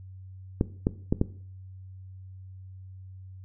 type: clicks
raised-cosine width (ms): 3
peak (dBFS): -9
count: 4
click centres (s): 0.611 / 0.869 / 1.125 / 1.214
effects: noise-tail reverb RT60 0.5 s tail -17 dB re dry + added 94 Hz sine -42 dBFS peak until 3.44 s